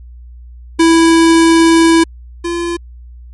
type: tone pair in turn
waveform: square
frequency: 329.6 / 343 Hz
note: E4 / F4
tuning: 0 / -31 cents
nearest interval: minor second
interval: 69 cents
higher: second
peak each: -6 / -16 dBFS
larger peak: first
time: 0.79-2.04 / 2.44-2.77 s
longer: first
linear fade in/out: 10 ms
effects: added 60 Hz sine -31 dBFS peak until 3.33 s + MP3 48 kbps